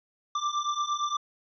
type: beating tone pair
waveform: square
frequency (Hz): 1174.7 / 1183.4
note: D6 / D6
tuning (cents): 0 / +13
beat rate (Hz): 8.7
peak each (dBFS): -32 / -30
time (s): 0.35-1.17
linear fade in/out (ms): 5
effects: resampled to 16000 Hz